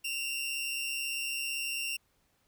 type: tone pair together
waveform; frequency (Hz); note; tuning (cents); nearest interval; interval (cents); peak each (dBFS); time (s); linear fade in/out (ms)
sawtooth; 2637 / 2775; E7 / F7; 0 / -12; minor second; 88; -37 / -30; 0.04-1.97; 10
effects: pink hiss -72 dBFS RMS until 2.47 s